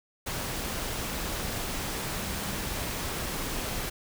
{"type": "tone in noise", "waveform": "sine", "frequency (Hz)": 196, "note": "G3", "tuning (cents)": 0, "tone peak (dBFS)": -41, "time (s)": [2.17, 2.68], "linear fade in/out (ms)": 10, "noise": "pink", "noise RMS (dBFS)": -33, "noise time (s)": [0.26, 3.9], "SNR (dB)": -11, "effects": []}